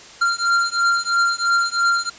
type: beating tone pair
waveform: square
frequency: 1384 / 1387 Hz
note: F6 / F6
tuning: -16 / -12 cents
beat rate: 3 Hz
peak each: -20 dBFS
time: 0.21-2.1 s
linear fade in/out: 10 ms
effects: white hiss -41 dBFS RMS until 2.18 s + resampled to 16000 Hz